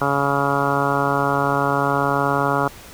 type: harmonic tone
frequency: 140.3 Hz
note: C#3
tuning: 21 cents sharp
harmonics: 1 / 2 / 3 / 4 / 5 / 6 / 7 / 8 / 9 / 10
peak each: -26 / -26 / -26 / -26 / -26 / -26 / -26 / -26 / -26 / -26 dBFS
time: 0.01-2.68 s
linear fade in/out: 5 ms
effects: pink hiss -41 dBFS RMS until 2.93 s

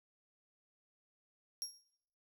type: tone with exponential decay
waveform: 30% pulse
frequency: 5588 Hz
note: F8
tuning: in tune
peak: -31 dBFS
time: 1.62-1.81 s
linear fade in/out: 0 ms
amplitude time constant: 41 ms
effects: noise-tail reverb RT60 0.7 s tail -19 dB re dry

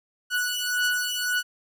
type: beating tone pair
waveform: sawtooth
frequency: 1473 / 1474.8 Hz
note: F#6 / F#6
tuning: -8 / -6 cents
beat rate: 1.8 Hz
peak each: -23 dBFS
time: 0.3-1.43 s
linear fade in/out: 50 ms
effects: none

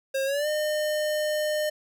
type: tone with pitch glide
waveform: square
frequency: 538 to 607.4 Hz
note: C5 to D#5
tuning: +48 to -42 cents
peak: -25 dBFS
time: 0.14-1.7 s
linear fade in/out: 10 ms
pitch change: +210 cents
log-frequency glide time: 0.25-0.48 s
effects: none

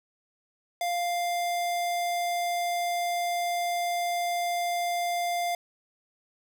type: tone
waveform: square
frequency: 698.5 Hz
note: F5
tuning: in tune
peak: -27 dBFS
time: 0.81-5.55 s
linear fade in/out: 2 ms
effects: none

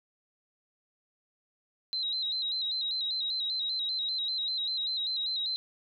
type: tone with vibrato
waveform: sine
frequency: 3951 Hz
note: B7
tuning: in tune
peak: -29 dBFS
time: 1.93-5.56 s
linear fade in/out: 0 ms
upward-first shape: square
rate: 5.1 Hz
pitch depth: 58 cents each way
effects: none

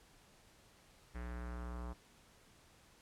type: tone with low-pass filter sweep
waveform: square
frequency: 60.3 Hz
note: B1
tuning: 41 cents flat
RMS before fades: -44 dBFS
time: 1.14-1.94 s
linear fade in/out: 20 ms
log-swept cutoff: 1900 to 1100 Hz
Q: 2.4
effects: pink hiss -65 dBFS RMS until 3.01 s + low-pass 11000 Hz 12 dB/octave

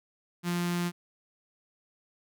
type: tone with notch filter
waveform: sawtooth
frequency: 174.61 Hz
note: F3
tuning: in tune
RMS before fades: -30 dBFS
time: 0.43-0.92 s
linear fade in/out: 50 ms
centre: 560 Hz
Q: 1.1
effects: none

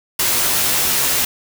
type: noise with comb filter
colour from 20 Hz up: white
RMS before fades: -17 dBFS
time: 0.19-1.25 s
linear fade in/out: 5 ms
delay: 16 ms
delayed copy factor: +0.7
effects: none

